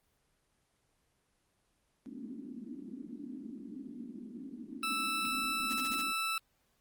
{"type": "band-pass noise", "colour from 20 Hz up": "white", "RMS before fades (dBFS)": -45, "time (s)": [2.06, 6.12], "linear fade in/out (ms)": 0, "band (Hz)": [220, 290], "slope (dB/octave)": 48}
{"type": "tone", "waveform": "20% pulse", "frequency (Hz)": 1318.5, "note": "E6", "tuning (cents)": 0, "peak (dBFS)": -27, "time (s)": [4.83, 6.38], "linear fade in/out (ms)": 2}
{"type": "noise bursts", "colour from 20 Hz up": "white", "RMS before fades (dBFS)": -43, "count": 5, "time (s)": [5.7, 6.021], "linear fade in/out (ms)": 10, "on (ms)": 41, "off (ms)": 29}
{"effects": ["pink hiss -75 dBFS RMS until 6.8 s", "Opus 24 kbps"]}